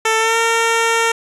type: tone with pitch glide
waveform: 10% pulse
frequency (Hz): 444.1 to 457.6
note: A4 to A#4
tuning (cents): +16 to -32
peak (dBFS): -5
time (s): 0.05-1.12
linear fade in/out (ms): 5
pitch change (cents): +52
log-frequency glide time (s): 0.18-0.37
effects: resampled to 24000 Hz + 7-bit